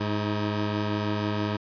15% pulse tone pair together, 104.1 / 318.5 Hz, G#2 / D#4, +5 / +41 cents, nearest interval octave + perfect fifth, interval 1936 cents, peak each -20 / -26 dBFS, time 0-1.57 s, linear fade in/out 10 ms, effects resampled to 11025 Hz

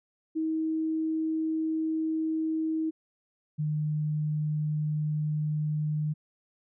sine tone pair in turn, 318.1 / 151.82 Hz, D#4 / D#3, +38 / -42 cents, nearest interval octave + minor second, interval 1280 cents, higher first, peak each -26 dBFS, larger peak neither, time 0.35-2.91 / 3.58-6.14 s, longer neither, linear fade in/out 20 ms, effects none

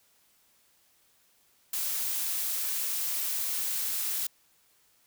blue noise, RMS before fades -31 dBFS, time 1.73-4.27 s, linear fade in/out 5 ms, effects white hiss -66 dBFS RMS until 5.06 s

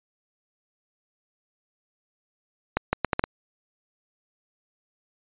accelerating click train, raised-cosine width 0.5 ms, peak -6 dBFS, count 6, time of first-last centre 2.77-3.24 s, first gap 160 ms, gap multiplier 0.73, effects resampled to 8000 Hz

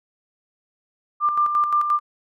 sine tone with tremolo, 1191 Hz, D6, 24 cents sharp, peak -15 dBFS, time 1.2-2 s, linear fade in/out 50 ms, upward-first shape square, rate 5.7 Hz, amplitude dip 50%, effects none

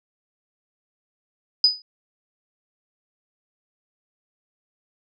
sine tone with exponential decay, 4978 Hz, D#8, in tune, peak -9 dBFS, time 1.64-1.82 s, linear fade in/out 2 ms, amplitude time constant 39 ms, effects none

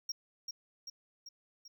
triangle tone with echo, 5588 Hz, F8, in tune, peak -33 dBFS, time 0.09-0.12 s, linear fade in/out 5 ms, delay 390 ms, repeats 4, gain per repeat -4 dB, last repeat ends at 1.68 s, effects none

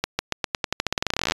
accelerating click train, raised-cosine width 0.2 ms, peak -4 dBFS, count 25, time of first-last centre 0.04-1.32 s, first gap 150 ms, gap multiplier 0.89, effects resampled to 24000 Hz

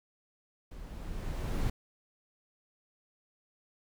brown noise with level ramp, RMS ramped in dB -46 to -29 dBFS, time 0.71-1.7 s, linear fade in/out 5 ms, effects none

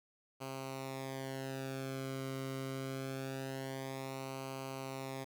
sawtooth tone with flanger, 133.7 Hz, C3, 38 cents sharp, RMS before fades -42 dBFS, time 0.4-5.25 s, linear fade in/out 20 ms, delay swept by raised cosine 0.56 to 1.17 ms, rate 0.24 Hz, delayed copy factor -0.8, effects 11-bit

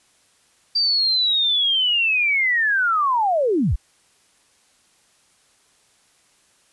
sine linear sweep, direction down, 4699 to 30.25 Hz, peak -16 dBFS, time 0.75-3.76 s, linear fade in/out 10 ms, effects white hiss -59 dBFS RMS until 6.72 s + resampled to 24000 Hz

